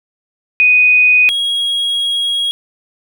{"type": "tone pair in turn", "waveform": ["sine", "triangle"], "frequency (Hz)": [2489, 3297], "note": ["D#7", "G#7"], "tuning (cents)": [0, -13], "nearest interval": "perfect fourth", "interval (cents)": 487, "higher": "second", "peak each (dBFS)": [-6, -12], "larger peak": "first", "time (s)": [[0.6, 1.29], [1.29, 2.51]], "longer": "second", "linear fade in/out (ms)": 0, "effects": []}